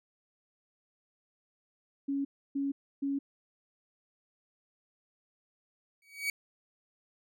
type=tone bursts; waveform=sine; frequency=278 Hz; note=C#4; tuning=5 cents sharp; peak=-29 dBFS; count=3; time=2.08-3.19 s; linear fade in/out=10 ms; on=170 ms; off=300 ms
type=tone with exponential growth; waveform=40% pulse; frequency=2261 Hz; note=C#7; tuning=34 cents sharp; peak=-26 dBFS; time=6.02-6.3 s; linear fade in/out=2 ms; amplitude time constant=59 ms
effects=none